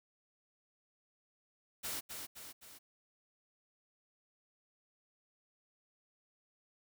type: noise with echo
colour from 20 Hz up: white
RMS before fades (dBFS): -40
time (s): 1.83-2.01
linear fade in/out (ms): 20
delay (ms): 260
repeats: 3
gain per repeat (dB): -5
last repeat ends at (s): 2.79
effects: none